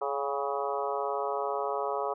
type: harmonic tone with a mistuned harmonic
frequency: 140.2 Hz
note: C#3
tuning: 20 cents sharp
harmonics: 3 / 4 / 5 / 6 / 7 / 8 / 9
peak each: -34 / -35 / -36 / -37 / -37 / -38 / -39 dBFS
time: 0.01-2.14 s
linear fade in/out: 10 ms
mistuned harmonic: 6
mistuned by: -46 cents
effects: none